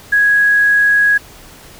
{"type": "tone with quantisation", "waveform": "sine", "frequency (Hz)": 1661.2, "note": "G#6", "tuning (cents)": 0, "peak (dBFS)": -8, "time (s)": [0.12, 1.18], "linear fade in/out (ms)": 10, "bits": 6, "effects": ["pink hiss -39 dBFS RMS until 1.79 s"]}